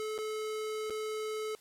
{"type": "tone with dropouts", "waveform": "square", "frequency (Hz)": 432.1, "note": "A4", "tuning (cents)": -31, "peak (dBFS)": -35, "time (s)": [0, 1.55], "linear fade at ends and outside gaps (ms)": 0, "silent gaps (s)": [[0.179, 0.187], [0.898, 0.905]], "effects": ["white hiss -61 dBFS RMS until 1.6 s", "low-pass 12000 Hz 12 dB/octave"]}